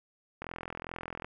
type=click train; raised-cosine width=0.5 ms; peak=-23 dBFS; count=36; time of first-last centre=0.42-1.245 s; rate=42.4 Hz; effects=none